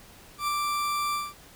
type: tone with ADSR envelope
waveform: 40% pulse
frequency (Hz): 1174.7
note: D6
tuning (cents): 0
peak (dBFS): -23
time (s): 0.38-1.34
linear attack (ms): 99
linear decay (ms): 9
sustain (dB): -2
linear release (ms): 200
effects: pink hiss -51 dBFS RMS until 1.55 s